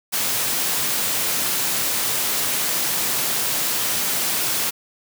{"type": "high-pass noise", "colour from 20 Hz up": "white", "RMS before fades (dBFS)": -22, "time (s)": [0.12, 4.71], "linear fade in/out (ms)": 20, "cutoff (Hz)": 100, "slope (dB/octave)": 96, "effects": []}